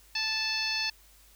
harmonic tone, 877 Hz, A5, 6 cents flat, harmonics 1 / 2 / 3 / 4 / 5 / 6 / 7, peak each -42 / -37 / -33 / -40 / -32 / -35 / -44 dBFS, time 0.15-0.9 s, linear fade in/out 5 ms, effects added 50 Hz sine -59 dBFS peak until 1.35 s + white hiss -59 dBFS RMS until 1.35 s

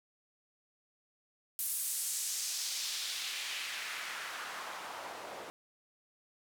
white noise with band-pass filter sweep, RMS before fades -39 dBFS, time 1.59-5.5 s, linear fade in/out 0 ms, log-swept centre 12000 to 560 Hz, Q 1.3, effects none

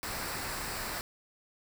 pink noise with comb filter, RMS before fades -37 dBFS, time 0.03-1.01 s, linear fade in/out 0 ms, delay 0.31 ms, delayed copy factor -0.5, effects none

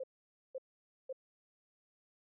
sine tone bursts, 524 Hz, C5, 2 cents sharp, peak -38 dBFS, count 3, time 0-1.128 s, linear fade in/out 5 ms, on 36 ms, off 510 ms, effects none

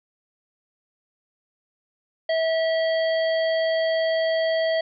harmonic tone, 649 Hz, E5, 27 cents flat, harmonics 1 / 3 / 5 / 7, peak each -20 / -30 / -34 / -37 dBFS, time 2.29-4.81 s, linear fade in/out 5 ms, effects none

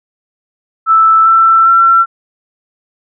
sine tone with pitch steps, 1318.5 / 1335.4 / 1352.4 Hz, E6 / E6 / E6, 0 / +22 / +44 cents, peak -4 dBFS, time 0.86-2.06 s, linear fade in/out 50 ms, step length 400 ms, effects none

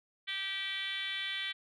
sine tone with frequency modulation, 2699 Hz, E7, 40 cents sharp, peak -33 dBFS, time 0.27-1.53 s, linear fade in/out 20 ms, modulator 379 Hz, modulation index 2.7, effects tanh soft clip ceiling -29 dBFS

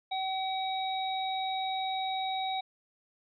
harmonic tone, 761 Hz, F#5, 48 cents sharp, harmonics 1 / 3 / 5, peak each -31 / -42 / -37 dBFS, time 0.11-2.61 s, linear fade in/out 10 ms, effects none

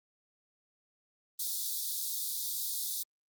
white high-pass noise, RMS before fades -35 dBFS, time 1.39-3.03 s, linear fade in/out 5 ms, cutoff 3500 Hz, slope 96 dB/octave, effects Opus 32 kbps

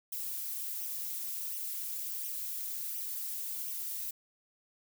violet noise with flanger, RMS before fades -38 dBFS, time 0.12-4.11 s, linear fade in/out 5 ms, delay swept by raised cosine 0.33 to 5.93 ms, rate 1.4 Hz, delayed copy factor +0.7, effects none

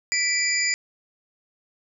sine tone cluster, 1982 / 2334 / 4886 / 7050 Hz, B6 / D7 / D#8 / A8, +6 / -11 / -32 / +2 cents, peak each -26 dBFS, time 0.12-0.74 s, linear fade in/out 0 ms, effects none

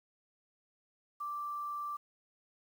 sine tone with quantisation, 1173 Hz, D6, 2 cents flat, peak -36 dBFS, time 1.2-1.97 s, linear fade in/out 10 ms, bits 10, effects none

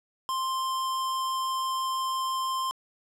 square tone, 1049 Hz, C6, 4 cents sharp, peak -28 dBFS, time 0.29-2.71 s, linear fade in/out 0 ms, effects low-pass 12000 Hz 12 dB/octave + 9-bit

